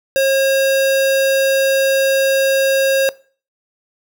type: tone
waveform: square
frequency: 540 Hz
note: C#5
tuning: 45 cents flat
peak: -12 dBFS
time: 0.16-3.09 s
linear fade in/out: 0 ms
effects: noise-tail reverb RT60 0.4 s tail -21 dB re dry